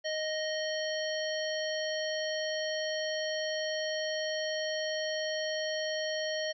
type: harmonic tone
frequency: 622.3 Hz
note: D#5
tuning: in tune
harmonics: 1 / 3 / 5 / 7 / 9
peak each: -33 / -38 / -40 / -41 / -43 dBFS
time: 0.04-6.53 s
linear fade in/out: 20 ms
effects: none